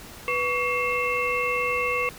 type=tone cluster; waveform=sine; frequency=492.9 / 1128 / 2138 / 2678 Hz; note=B4 / C#6 / C7 / E7; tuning=-3 / +30 / +37 / +27 cents; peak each=-28 dBFS; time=0.28-2.09 s; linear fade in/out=0 ms; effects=pink hiss -43 dBFS RMS until 2.18 s